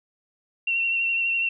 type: tone with vibrato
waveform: sine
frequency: 2727 Hz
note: F7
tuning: 42 cents flat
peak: -21 dBFS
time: 0.67-1.49 s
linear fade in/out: 5 ms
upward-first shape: triangle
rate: 12 Hz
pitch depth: 28 cents each way
effects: none